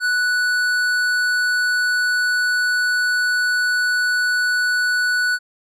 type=tone with tanh clipping; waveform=sine; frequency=1480 Hz; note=F#6; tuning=in tune; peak=-18 dBFS; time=0-5.39 s; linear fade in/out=50 ms; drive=13 dB; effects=none